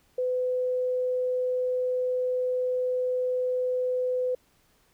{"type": "tone", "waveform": "sine", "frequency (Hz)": 504, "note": "B4", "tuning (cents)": 35, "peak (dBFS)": -24, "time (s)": [0.18, 4.35], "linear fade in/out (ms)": 5, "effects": ["pink hiss -65 dBFS RMS until 4.93 s"]}